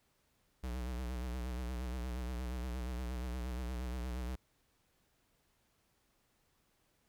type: tone with vibrato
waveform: square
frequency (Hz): 61.74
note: B1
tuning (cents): 0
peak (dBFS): -38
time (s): 0.63-4.36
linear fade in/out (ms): 10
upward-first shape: sine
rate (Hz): 8.5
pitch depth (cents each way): 82
effects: pink hiss -75 dBFS RMS until 7.08 s